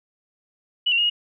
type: tone with pitch steps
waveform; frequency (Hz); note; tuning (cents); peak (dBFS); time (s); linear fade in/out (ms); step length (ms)
sine; 2946 / 2751 / 2860 / 2878; F#7 / F7 / F7 / F#7; -8 / -27 / +41 / -49; -17; 0.86-1.1; 10; 60
effects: none